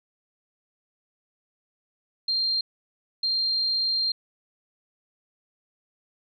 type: tone bursts at uneven times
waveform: sine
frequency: 4186 Hz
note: C8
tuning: in tune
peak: -22 dBFS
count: 2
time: 2.28-2.61 / 3.23-4.12 s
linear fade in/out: 5 ms
effects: none